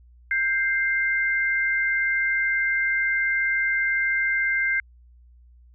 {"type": "tone pair together", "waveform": "sine", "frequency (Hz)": [1579.6, 2093], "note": ["G6", "C7"], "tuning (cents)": [13, 0], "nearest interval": "perfect fourth", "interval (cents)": 487, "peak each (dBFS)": -23, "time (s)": [0.31, 4.8], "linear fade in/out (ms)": 2, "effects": ["added 60 Hz sine -49 dBFS peak until 5.74 s"]}